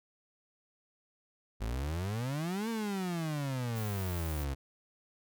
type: exponential two-way sweep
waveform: 35% pulse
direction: up then down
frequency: 51.2 to 232.4 to 66.6 Hz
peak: -31 dBFS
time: 1.6-4.55 s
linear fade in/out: 20 ms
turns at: 2.69 s
type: noise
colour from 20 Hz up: violet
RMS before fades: -46 dBFS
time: 3.75-4.45 s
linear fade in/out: 20 ms
effects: none